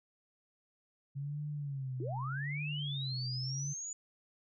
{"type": "tone with vibrato", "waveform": "sine", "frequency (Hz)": 137.2, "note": "C#3", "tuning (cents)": -17, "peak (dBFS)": -36, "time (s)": [1.15, 3.74], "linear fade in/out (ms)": 20, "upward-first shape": "sine", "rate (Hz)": 0.82, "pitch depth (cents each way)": 140}
{"type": "linear sweep", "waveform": "sine", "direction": "up", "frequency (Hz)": [293.7, 6990], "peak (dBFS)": -39, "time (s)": [2, 3.93], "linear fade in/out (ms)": 2}
{"effects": []}